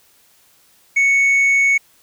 sine tone with tanh clipping, 2217 Hz, C#7, in tune, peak -12 dBFS, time 0.96-1.78 s, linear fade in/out 10 ms, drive 3 dB, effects white hiss -54 dBFS RMS until 2.02 s

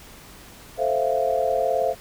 sine chord, F major seventh, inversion first, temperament equal, 440 / 523.3 / 659.3 / 698.5 Hz, A4 / C5 / E5 / F5, 0 / 0 / 0 / 0 cents, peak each -28 / -24 / -24 / -25 dBFS, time 0.77-1.95 s, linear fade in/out 50 ms, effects pink hiss -45 dBFS RMS until 2 s

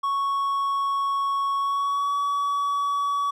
triangle tone with pitch glide, 1108.7 to 1135.9 Hz, C#6 to C#6, 0 to +42 cents, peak -20 dBFS, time 0.03-3.31 s, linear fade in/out 10 ms, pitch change +42 cents, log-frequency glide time 1.58-2.15 s, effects none

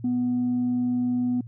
sine tone, 246.9 Hz, B3, in tune, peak -20 dBFS, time 0.04-1.41 s, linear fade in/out 5 ms, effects tanh soft clip ceiling -19 dBFS + added 116 Hz sine -38 dBFS peak until 1.47 s

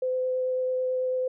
sine tone with vibrato, 511 Hz, C5, 41 cents flat, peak -24 dBFS, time 0.02-1.28 s, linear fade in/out 5 ms, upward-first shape triangle, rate 9.1 Hz, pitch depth 9 cents each way, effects none

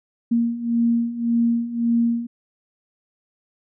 sine beating tone pair, 232.6 / 234.4 Hz, A#3 / A#3, -4 / +10 cents, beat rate 1.8 Hz, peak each -23 / -19 dBFS, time 0.31-2.27 s, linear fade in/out 10 ms, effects none

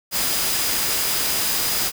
sine tone in noise, 4950 Hz, D#8, 10 cents flat, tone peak -30 dBFS, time 0.11-1.92 s, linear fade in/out 50 ms, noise white, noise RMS -22 dBFS, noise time 0.11-1.92 s, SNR -11 dB, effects none

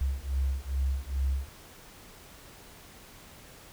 sine beating tone pair, 66.1 / 68.5 Hz, C2 / C#2, +18 / -20 cents, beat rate 2.4 Hz, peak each -30 dBFS, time 0.01-1.49 s, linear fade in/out 0 ms, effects pink hiss -51 dBFS RMS until 3.72 s

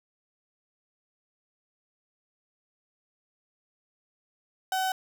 35% pulse tone, 756 Hz, F#5, 37 cents sharp, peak -24 dBFS, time 4.72-4.92 s, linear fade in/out 2 ms, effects none

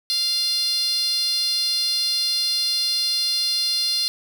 10% pulse tone with high-pass filter, 698.5 Hz, F5, in tune, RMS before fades -22 dBFS, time 0.1-4.08 s, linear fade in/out 0 ms, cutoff 4400 Hz, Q 6.6, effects none

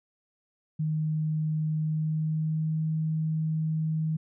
sine tone with pitch glide, 155.5 to 157.76 Hz, D#3 to D#3, -1 to +24 cents, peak -25 dBFS, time 0.79-4.17 s, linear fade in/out 10 ms, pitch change +25 cents, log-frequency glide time 1.79-2.83 s, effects none

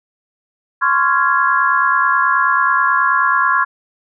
sine chord, Db major seventh, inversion third, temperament just, 1039.4 / 1108.7 / 1385.9 / 1663.1 Hz, C6 / Db6 / F6 / Ab6, -12 / 0 / -14 / +2 cents, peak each -17 dBFS, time 0.81-3.65 s, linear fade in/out 20 ms, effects none

